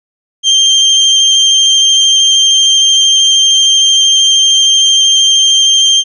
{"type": "tone with vibrato", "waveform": "35% pulse", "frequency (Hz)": 3167, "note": "G7", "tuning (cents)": 17, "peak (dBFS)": -3, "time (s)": [0.43, 6.04], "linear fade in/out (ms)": 50, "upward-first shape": "sine", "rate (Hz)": 13, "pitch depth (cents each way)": 11, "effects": ["resampled to 24000 Hz"]}